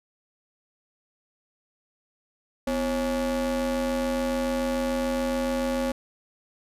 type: ring-modulated tone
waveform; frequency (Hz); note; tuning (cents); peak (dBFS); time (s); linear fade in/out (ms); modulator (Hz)
square; 146.83; D3; 0; -22; 2.67-5.92; 5; 397
effects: resampled to 32000 Hz